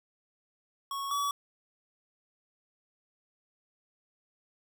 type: tone pair in turn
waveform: square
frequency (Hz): 1106 / 1137.8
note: C#6 / C#6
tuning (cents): -4 / +45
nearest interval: unison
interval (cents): 49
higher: second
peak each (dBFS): -34 / -29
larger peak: second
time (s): 0.91-1.11 / 1.11-1.31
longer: neither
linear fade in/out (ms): 2
effects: none